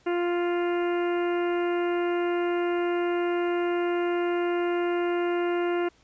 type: harmonic tone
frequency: 349.2 Hz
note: F4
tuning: in tune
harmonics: 1 / 2 / 3 / 4 / 5 / 6 / 7 / 8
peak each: -24 / -33 / -38 / -37 / -42 / -42 / -46 / -44 dBFS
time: 0.06-5.89 s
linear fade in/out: 10 ms
effects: pink hiss -61 dBFS RMS until 6.03 s + resampled to 16000 Hz